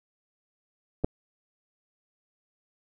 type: clicks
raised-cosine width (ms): 2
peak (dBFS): -26 / -10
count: 2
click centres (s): 1.038 / 1.045
effects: none